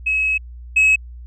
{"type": "tone pair in turn", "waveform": "sine", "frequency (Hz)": [2568, 2568], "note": ["E7", "E7"], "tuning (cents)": [-46, -46], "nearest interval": "unison", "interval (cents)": 0, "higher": "neither", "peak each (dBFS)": [-15, -8], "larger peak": "second", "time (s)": [[0.06, 0.38], [0.76, 0.96]], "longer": "first", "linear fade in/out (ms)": 10, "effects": ["tanh soft clip ceiling -9 dBFS", "added 60 Hz sine -33 dBFS peak until 1.26 s"]}